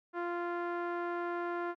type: tone with low-pass filter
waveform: sawtooth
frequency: 347.4 Hz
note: F4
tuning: 9 cents flat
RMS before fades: -36 dBFS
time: 0.13-1.75 s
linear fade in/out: 50 ms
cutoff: 1400 Hz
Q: 2
effects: Opus 48 kbps